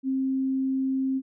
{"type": "tone", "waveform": "sine", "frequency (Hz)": 265.3, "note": "C4", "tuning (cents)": 24, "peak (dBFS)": -23, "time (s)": [0.03, 1.22], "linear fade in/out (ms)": 50, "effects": []}